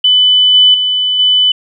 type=tone with level steps; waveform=sine; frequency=3000 Hz; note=F#7; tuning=23 cents sharp; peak=-5 / -3 / -10 / -6 dBFS; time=0.04-1.52 s; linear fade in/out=5 ms; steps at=0.54 / 0.74 / 1.19 s; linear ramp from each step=5 ms; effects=none